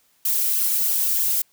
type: noise with flanger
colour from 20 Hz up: violet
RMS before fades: -21 dBFS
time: 0.25-1.42 s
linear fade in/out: 5 ms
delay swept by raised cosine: 0.66 to 4.16 ms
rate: 3.1 Hz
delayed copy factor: +0.95
effects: white hiss -62 dBFS RMS until 1.52 s